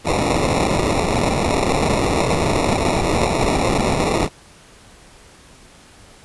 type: noise with sample-and-hold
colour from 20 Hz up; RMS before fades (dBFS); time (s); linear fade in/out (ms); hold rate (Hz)
violet; -18; 0.04-4.29; 50; 1575
effects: pink hiss -46 dBFS RMS until 6.24 s + resampled to 24000 Hz

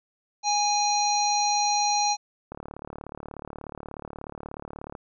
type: harmonic tone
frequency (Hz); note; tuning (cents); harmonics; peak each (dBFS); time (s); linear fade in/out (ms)
824; G#5; -14; 1 / 3 / 5 / 7 / 8; -23 / -35 / -28 / -29 / -35; 0.43-2.17; 50
type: click train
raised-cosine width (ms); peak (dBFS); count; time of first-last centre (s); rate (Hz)
1; -23; 90; 2.52-4.952; 36.6
effects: none

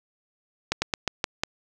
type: slowing click train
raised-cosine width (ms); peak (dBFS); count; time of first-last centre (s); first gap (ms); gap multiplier
0.2; -6; 6; 0.72-1.435; 100; 1.18
effects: none

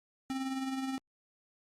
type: tone with tremolo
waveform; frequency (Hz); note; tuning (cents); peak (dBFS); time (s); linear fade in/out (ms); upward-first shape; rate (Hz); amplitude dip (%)
square; 265.2; C4; +23; -32; 0.3-0.98; 0; triangle; 19; 50
effects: low-pass 10000 Hz 12 dB/octave + Opus 48 kbps

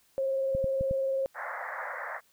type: tone with vibrato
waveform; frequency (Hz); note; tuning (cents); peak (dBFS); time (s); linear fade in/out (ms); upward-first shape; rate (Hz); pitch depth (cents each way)
sine; 537; C5; +45; -26; 0.18-1.26; 0; sine; 20; 20
type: clicks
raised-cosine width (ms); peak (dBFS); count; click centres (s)
5; -22; 4; 0.55 / 0.643 / 0.81 / 0.911
type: band-pass noise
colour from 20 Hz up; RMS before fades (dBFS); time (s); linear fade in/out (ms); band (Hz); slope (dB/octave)
white; -37; 1.34-2.21; 50; 510 to 2000; 96
effects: white hiss -66 dBFS RMS until 2.32 s

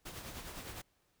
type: noise with tremolo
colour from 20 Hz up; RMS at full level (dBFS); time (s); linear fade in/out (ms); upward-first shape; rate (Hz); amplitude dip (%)
pink; -44; 0.05-0.82; 10; triangle; 9.8; 55
effects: pink hiss -75 dBFS RMS until 1.2 s

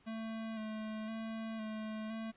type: tone with vibrato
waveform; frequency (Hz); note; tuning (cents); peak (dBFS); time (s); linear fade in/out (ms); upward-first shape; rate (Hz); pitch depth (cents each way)
square; 220; A3; 0; -40; 0.06-2.32; 20; square; 0.98; 23
effects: pink hiss -68 dBFS RMS until 2.36 s + resampled to 8000 Hz

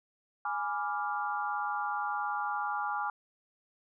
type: chord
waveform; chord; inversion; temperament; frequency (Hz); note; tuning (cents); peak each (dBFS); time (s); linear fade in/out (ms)
sine; G# diminished seventh; none; equal; 830.6 / 987.8 / 1174.7 / 1396.9; G#5 / B5 / D6 / F6; 0 / 0 / 0 / 0; -34 / -40 / -36 / -37; 0.45-3.1; 2
effects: none

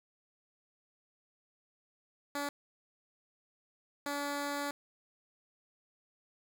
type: tone bursts at uneven times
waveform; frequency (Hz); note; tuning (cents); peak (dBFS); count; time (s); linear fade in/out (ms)
10% pulse; 286.3; D4; -44; -26; 2; 2.35-2.49 / 4.06-4.71; 2
effects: none

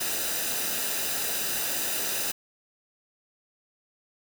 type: noise with comb filter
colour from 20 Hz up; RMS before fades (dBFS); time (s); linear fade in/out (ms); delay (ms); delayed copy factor
white; -29; 0-2.32; 10; 0.91; -0.55
effects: none

